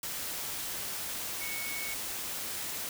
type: tone in noise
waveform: sine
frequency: 2217 Hz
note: C#7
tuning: in tune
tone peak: -38 dBFS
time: 1.41-1.94 s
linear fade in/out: 2 ms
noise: white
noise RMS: -37 dBFS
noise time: 0.03-2.89 s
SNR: -4 dB
effects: none